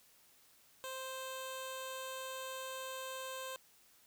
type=tone with notch filter; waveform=10% pulse; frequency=523.3 Hz; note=C5; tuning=in tune; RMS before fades=-44 dBFS; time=0.84-3.56 s; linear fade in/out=0 ms; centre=2000 Hz; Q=1.5; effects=white hiss -66 dBFS RMS until 4.06 s